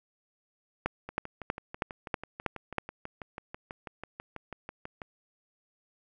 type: two click trains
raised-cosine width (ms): 0.5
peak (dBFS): -24 / -13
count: 25 / 7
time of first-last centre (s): 1.09-5.018 / 0.86-2.783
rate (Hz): 6.11 / 3.12
effects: none